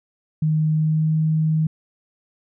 sine tone with pitch glide, 155.56 to 157.28 Hz, D#3 to D#3, 0 to +19 cents, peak -16 dBFS, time 0.42-1.67 s, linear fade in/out 5 ms, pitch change +19 cents, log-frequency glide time 0.73-1.15 s, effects none

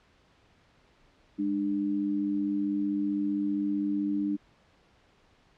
sine tone pair together, 203.9 / 299.4 Hz, G#3 / D4, -32 / +33 cents, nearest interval perfect fifth, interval 665 cents, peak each -32 / -27 dBFS, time 1.38-4.37 s, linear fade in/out 20 ms, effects pink hiss -63 dBFS RMS until 5.57 s + low-pass 4000 Hz 12 dB/octave

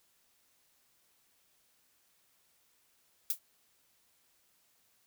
violet noise with exponential decay, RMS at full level -26 dBFS, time 3.3-3.39 s, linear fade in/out 2 ms, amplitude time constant 19 ms, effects white hiss -71 dBFS RMS until 5.06 s

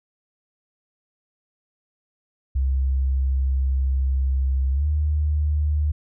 sine tone with pitch glide, 66.4 to 74.96 Hz, C2 to D2, +26 to +36 cents, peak -18 dBFS, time 2.55-5.92 s, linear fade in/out 10 ms, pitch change +210 cents, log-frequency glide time 4.72-4.86 s, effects none

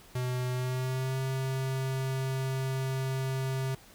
square tone with pitch glide, 125.8 to 132.51 Hz, B2 to C3, +32 to +22 cents, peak -30 dBFS, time 0.15-3.75 s, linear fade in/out 5 ms, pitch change +90 cents, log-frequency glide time 0.53-1.19 s, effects pink hiss -55 dBFS RMS until 3.94 s

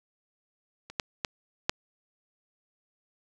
clicks, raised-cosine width 0.2 ms, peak -25 / -10 / -11 / -6 dBFS, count 4, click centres 0.9 / 0.998 / 1.248 / 1.695 s, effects none

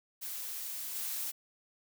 blue noise with level steps, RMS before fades -40 / -37 dBFS, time 0.21-1.32 s, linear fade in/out 20 ms, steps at 0.94 s, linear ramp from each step 20 ms, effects none

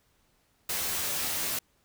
white noise with comb filter, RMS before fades -31 dBFS, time 0.69-1.59 s, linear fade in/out 5 ms, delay 12 ms, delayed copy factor +0.7, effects pink hiss -69 dBFS RMS until 1.84 s

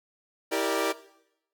sawtooth chord, E half-diminished seventh, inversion none, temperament equal with one note detuned, 324.7 / 392 / 466.2 / 587.3 Hz, E4 / G4 / Bb4 / D5, -26 / 0 / 0 / 0 cents, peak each -27 dBFS, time 0.51-0.93 s, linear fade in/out 20 ms, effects noise-tail reverb RT60 0.8 s tail -17 dB re dry

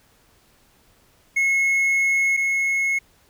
triangle tone pair in turn, 2176 / 2176 Hz, C#7 / C#7, -33 / -33 cents, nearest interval unison, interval 0 cents, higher neither, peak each -15 / -17 dBFS, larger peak first, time 1.36-2.37 / 2.37-2.99 s, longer first, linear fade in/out 10 ms, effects pink hiss -58 dBFS RMS until 3.29 s

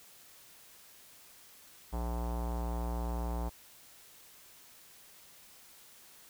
square tone with low-pass filter, 59.2 Hz, A#1, 27 cents sharp, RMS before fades -35 dBFS, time 1.92-3.5 s, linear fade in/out 20 ms, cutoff 890 Hz, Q 3, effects white hiss -57 dBFS RMS until 6.29 s

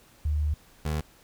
sine / 25% pulse tone pair in turn, 75.1 / 76.55 Hz, D2 / D#2, +39 / -28 cents, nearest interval unison, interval 33 cents, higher second, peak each -23 dBFS, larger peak neither, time 0.25-0.54 / 0.85-1.01 s, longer first, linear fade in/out 5 ms, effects pink hiss -57 dBFS RMS until 1.23 s

